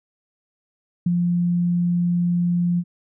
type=tone with ADSR envelope; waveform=sine; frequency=174.61 Hz; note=F3; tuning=in tune; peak=-14 dBFS; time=1.06-2.84 s; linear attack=6 ms; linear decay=16 ms; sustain=-3 dB; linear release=55 ms; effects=none